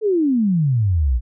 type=exponential sweep; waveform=sine; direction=down; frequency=450.2 to 55 Hz; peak=-14 dBFS; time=0.01-1.21 s; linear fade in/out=50 ms; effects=none